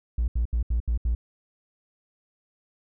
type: tone bursts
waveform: triangle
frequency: 58.2 Hz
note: A#1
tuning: 2 cents flat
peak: -18 dBFS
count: 6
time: 0.18-1.15 s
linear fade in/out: 5 ms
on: 100 ms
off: 74 ms
effects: tanh soft clip ceiling -17 dBFS